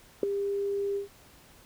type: tone with ADSR envelope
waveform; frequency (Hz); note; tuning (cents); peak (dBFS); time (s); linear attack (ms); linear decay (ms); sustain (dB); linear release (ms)
sine; 400.3; G4; +36; -14; 0.23-1.08; 3; 3; -13; 120
effects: tanh soft clip ceiling -12 dBFS + pink hiss -56 dBFS RMS until 1.65 s